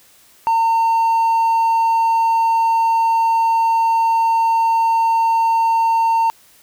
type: tone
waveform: triangle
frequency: 910 Hz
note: A#5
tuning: 42 cents flat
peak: -10 dBFS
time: 0.47-6.3 s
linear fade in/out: 0 ms
effects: tanh soft clip ceiling -6 dBFS + white hiss -50 dBFS RMS until 6.62 s